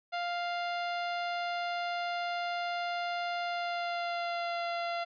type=tone with pitch glide; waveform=sawtooth; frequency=698.5 to 687.3 Hz; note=F5 to F5; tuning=0 to -28 cents; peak=-28 dBFS; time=0.12-5.05 s; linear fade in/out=20 ms; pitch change=-28 cents; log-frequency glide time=3.44-4.66 s; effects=resampled to 11025 Hz